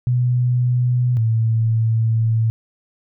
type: tone pair in turn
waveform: sine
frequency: 123.6 / 112.71 Hz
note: B2 / A2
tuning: +2 / +42 cents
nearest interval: major second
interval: 160 cents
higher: first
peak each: -14 dBFS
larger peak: neither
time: 0.07-1.17 / 1.17-2.5 s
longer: second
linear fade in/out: 0 ms
effects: none